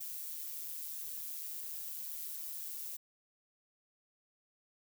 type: noise with amplitude modulation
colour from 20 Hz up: violet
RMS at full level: -40 dBFS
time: 0-2.97 s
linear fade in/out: 10 ms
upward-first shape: sine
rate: 155 Hz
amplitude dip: 60%
effects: none